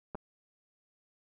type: clicks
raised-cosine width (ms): 1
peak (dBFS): -26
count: 2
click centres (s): 0.148 / 0.153
effects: none